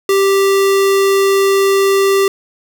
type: tone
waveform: square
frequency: 392 Hz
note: G4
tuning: in tune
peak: -10 dBFS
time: 0.09-2.28 s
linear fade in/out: 2 ms
effects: none